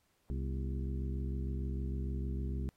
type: harmonic tone with a mistuned harmonic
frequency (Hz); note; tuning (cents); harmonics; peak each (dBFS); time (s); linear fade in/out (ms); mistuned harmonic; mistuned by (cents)
66.6; C2; +31; 1 / 2 / 3 / 4 / 5 / 6; -35 / -41 / -45 / -47 / -49 / -51; 0.3-2.69; 0; 4; -120
effects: pink hiss -75 dBFS RMS until 2.76 s + AAC 48 kbps